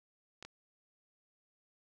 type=clicks; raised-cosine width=0.2 ms; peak=-30 dBFS; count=2; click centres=0.426 / 0.45 s; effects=none